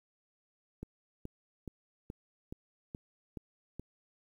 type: click train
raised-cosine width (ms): 3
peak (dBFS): -28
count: 8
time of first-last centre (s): 0.83-3.796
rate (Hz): 2.36
effects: 10-bit